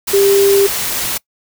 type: tone in noise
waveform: sine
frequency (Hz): 397.1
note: G4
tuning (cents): +22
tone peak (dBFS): -8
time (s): 0.13-0.67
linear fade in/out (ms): 10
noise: white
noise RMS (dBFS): -19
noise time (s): 0.07-1.18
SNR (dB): +8
effects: noise-tail reverb RT60 0.1 s tail -23 dB re dry